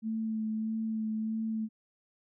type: tone with vibrato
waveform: sine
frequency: 220 Hz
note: A3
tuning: in tune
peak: -30 dBFS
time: 0.02-1.69 s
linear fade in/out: 50 ms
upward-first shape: sine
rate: 1.6 Hz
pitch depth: 17 cents each way
effects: none